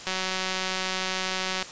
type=click train; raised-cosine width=0.2 ms; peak=-11 dBFS; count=292; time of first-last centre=0.07-1.626 s; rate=187 Hz; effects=white hiss -40 dBFS RMS until 1.71 s + resampled to 16000 Hz